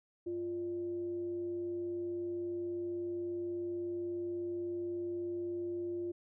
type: tone with frequency modulation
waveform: sine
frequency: 348.2 Hz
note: F4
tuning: 5 cents flat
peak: -35 dBFS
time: 0.26-6.12 s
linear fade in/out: 10 ms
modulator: 251 Hz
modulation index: 0.23
effects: none